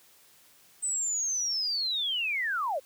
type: linear sweep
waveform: sine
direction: down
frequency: 8160 to 493.9 Hz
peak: -27 dBFS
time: 0.82-2.8 s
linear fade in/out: 20 ms
effects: white hiss -59 dBFS RMS until 2.85 s + high-pass 60 Hz 12 dB/octave